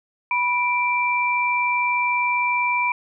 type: tone pair together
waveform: sine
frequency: 982.5 / 2349 Hz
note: B5 / D7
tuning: -9 / 0 cents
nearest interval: octave + minor third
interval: 1509 cents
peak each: -21 dBFS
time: 0.31-2.92 s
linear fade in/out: 2 ms
effects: none